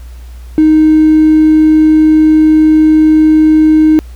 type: tone with hard clipping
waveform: triangle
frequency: 311.1 Hz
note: D#4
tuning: in tune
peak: -3 dBFS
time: 0.58-3.99 s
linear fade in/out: 0 ms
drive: 3 dB
effects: added 60 Hz sine -26 dBFS peak until 4.15 s + pink hiss -44 dBFS RMS until 4.15 s